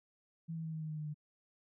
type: tone with pitch steps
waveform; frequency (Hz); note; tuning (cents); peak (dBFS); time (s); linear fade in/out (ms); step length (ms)
sine; 164.2 / 162.13 / 160.08 / 158.06 / 156.06 / 154.09 / 152.15 / 150.22; E3 / E3 / D#3 / D#3 / D#3 / D#3 / D#3 / D3; -6 / -28 / +50 / +28 / +6 / -16 / -38 / +39; -38; 0.48-1.144; 20; 83
effects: none